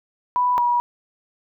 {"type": "tone pair in turn", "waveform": "sine", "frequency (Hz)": [988, 965.4], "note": ["B5", "B5"], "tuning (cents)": [0, -40], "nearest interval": "unison", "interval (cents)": 40, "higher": "first", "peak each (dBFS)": -16, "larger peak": "neither", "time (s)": [[0.36, 0.58], [0.58, 0.8]], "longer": "neither", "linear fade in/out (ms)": 0, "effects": []}